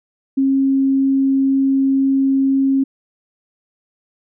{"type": "tone", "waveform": "sine", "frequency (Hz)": 270.2, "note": "C#4", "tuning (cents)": -44, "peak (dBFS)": -12, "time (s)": [0.37, 2.84], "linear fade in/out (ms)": 10, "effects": []}